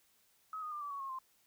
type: tone with pitch steps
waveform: sine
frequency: 1276 / 1234.7 / 1194.7 / 1156 / 1118.5 / 1082.3 / 1047.3 Hz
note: D#6 / D#6 / D6 / D6 / C#6 / C#6 / C6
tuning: +43 / -14 / +29 / -28 / +15 / -42 / +1 cents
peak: -39 dBFS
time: 0.53-1.188 s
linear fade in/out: 2 ms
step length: 94 ms
effects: white hiss -71 dBFS RMS until 1.46 s